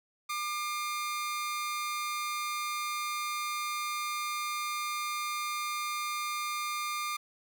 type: tone pair together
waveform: sawtooth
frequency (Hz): 1200 / 2120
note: D6 / C7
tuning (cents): +37 / +22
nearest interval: minor seventh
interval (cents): 985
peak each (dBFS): -29 / -38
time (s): 0.29-7.17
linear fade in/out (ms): 10
effects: none